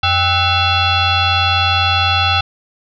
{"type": "tone with frequency modulation", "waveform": "sine", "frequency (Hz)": 1308, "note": "E6", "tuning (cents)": -14, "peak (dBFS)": -11, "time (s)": [0.03, 2.41], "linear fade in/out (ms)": 5, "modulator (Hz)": 699, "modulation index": 3.7, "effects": []}